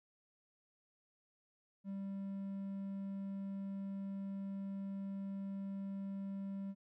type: tone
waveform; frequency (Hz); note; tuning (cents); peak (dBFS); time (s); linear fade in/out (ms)
triangle; 196; G3; 0; -38; 1.84-6.75; 50
effects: none